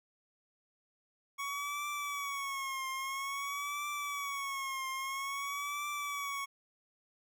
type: tone with vibrato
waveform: 25% pulse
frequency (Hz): 1114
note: C#6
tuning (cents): +8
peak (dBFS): -32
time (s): 1.38-6.46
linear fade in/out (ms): 20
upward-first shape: triangle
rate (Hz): 0.5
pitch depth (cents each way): 90
effects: none